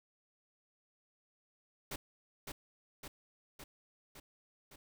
pink noise with echo, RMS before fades -41 dBFS, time 1.91-1.96 s, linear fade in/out 5 ms, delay 560 ms, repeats 5, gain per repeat -3 dB, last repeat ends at 4.76 s, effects none

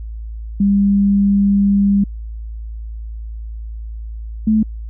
sine tone pair in turn, 200 / 217.3 Hz, G3 / A3, +35 / -21 cents, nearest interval minor second, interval 144 cents, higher second, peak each -10 dBFS, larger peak neither, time 0.6-2.04 / 4.47-4.63 s, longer first, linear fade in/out 5 ms, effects added 55 Hz sine -25 dBFS peak until 4.89 s

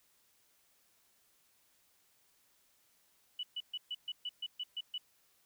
sine tone bursts, 2960 Hz, F#7, in tune, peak -36 dBFS, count 10, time 3.39-4.98 s, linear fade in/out 5 ms, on 42 ms, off 130 ms, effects white hiss -71 dBFS RMS until 5.45 s

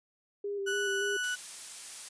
sine tone with vibrato, 400 Hz, G4, 35 cents sharp, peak -32 dBFS, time 0.44-1.17 s, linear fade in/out 5 ms, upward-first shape square, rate 3.5 Hz, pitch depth 23 cents each way
35% pulse tone, 1480 Hz, F#6, in tune, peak -29 dBFS, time 0.66-1.36 s, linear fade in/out 20 ms
blue noise, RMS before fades -40 dBFS, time 1.23-2.09 s, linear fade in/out 10 ms
effects resampled to 22050 Hz

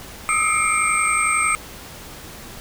sine tone cluster, 1245 / 1296 / 2145 / 2346 / 8270 Hz, D#6 / E6 / C7 / D7 / C9, +1 / -30 / +42 / -2 / -21 cents, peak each -23 dBFS, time 0.29-1.55 s, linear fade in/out 0 ms, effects pink hiss -38 dBFS RMS until 2.6 s

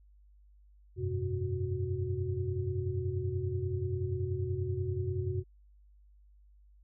sine tone cluster, 90.1 / 100.5 / 126.7 / 368.6 Hz, F#2 / G2 / B2 / F#4, -45 / +44 / +45 / -7 cents, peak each -35 / -36 / -37 / -37 dBFS, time 0.96-5.44 s, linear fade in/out 50 ms, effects added 50 Hz sine -57 dBFS peak until 6.83 s

